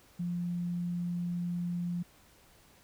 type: tone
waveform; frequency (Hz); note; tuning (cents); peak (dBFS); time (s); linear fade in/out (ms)
sine; 174.61; F3; 0; -31; 0.19-2.03; 10
effects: pink hiss -61 dBFS RMS until 2.83 s